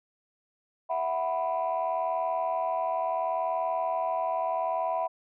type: chord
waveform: sine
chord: E suspended second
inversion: none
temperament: equal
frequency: 659.3 / 740 / 987.8 Hz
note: E5 / F#5 / B5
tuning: 0 / 0 / 0 cents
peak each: -29 / -30 / -30 dBFS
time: 0.89-5.08 s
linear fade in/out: 20 ms
effects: tanh soft clip ceiling -20 dBFS